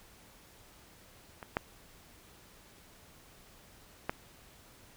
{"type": "clicks", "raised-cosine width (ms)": 0.5, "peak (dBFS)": [-28, -14, -16], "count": 3, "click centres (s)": [1.428, 1.569, 4.095], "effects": ["pink hiss -58 dBFS RMS until 4.96 s"]}